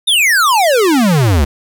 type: exponential sweep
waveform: square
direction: down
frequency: 3764 to 65.9 Hz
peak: -9 dBFS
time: 0.07-1.45 s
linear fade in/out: 10 ms
effects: none